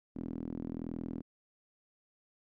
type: tone with band-pass filter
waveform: sawtooth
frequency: 41.2 Hz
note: E1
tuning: in tune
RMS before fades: -40 dBFS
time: 0.15-1.22 s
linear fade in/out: 20 ms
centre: 260 Hz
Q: 3.4
effects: none

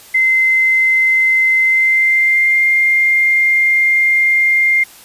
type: tone with pitch glide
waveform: sine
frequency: 2067 to 2110 Hz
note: C7 to C7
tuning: -22 to +14 cents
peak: -9 dBFS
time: 0.14-4.84 s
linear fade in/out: 10 ms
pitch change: +36 cents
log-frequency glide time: 1.62-2.66 s
effects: white hiss -40 dBFS RMS until 5.04 s + resampled to 32000 Hz

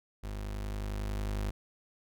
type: tone with level ramp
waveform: 35% pulse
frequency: 51 Hz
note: G#1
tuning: 31 cents flat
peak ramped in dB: -35 to -29 dBFS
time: 0.23-1.51 s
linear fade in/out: 10 ms
effects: none

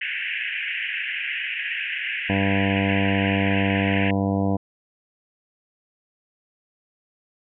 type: band-pass noise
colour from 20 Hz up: white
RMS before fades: -28 dBFS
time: 0.01-4.11 s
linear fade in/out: 5 ms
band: 1600 to 2900 Hz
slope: 96 dB/octave
type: harmonic tone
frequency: 98 Hz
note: G2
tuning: in tune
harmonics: 1 / 2 / 3 / 4 / 5 / 6 / 7 / 8 / 9 / 10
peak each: -25 / -23 / -26 / -37 / -30 / -35 / -30 / -37 / -41 / -38 dBFS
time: 2.29-4.57 s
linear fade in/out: 10 ms
effects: none

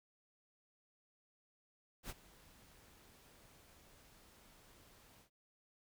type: noise with ADSR envelope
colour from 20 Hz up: pink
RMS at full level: -45 dBFS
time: 2.03-5.3 s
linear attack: 69 ms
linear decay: 32 ms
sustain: -19 dB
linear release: 95 ms
effects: none

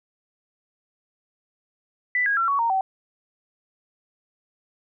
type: tone with pitch steps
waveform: sine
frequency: 1985 / 1640.5 / 1355.8 / 1120.5 / 926 / 765.3 Hz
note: B6 / G#6 / E6 / C#6 / A#5 / G5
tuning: +8 / -22 / +48 / +18 / -12 / -42 cents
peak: -19 dBFS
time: 2.15-2.81 s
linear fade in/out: 2 ms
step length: 110 ms
effects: none

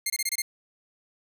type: tone bursts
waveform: 10% pulse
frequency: 2118 Hz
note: C7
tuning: 21 cents sharp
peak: -16 dBFS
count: 6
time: 0.06-0.42 s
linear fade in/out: 5 ms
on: 40 ms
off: 24 ms
effects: none

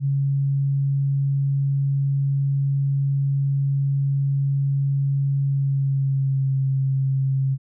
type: tone with pitch glide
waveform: sine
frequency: 138.59 to 134.64 Hz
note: C#3 to C3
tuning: 0 to +50 cents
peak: -18 dBFS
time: 0-7.58 s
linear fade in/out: 50 ms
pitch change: -50 cents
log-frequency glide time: 5.44-6.56 s
effects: none

